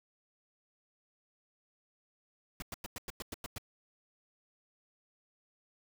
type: noise bursts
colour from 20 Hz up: pink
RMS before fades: -41 dBFS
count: 9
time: 2.6-3.582 s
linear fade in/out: 2 ms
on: 22 ms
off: 98 ms
effects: none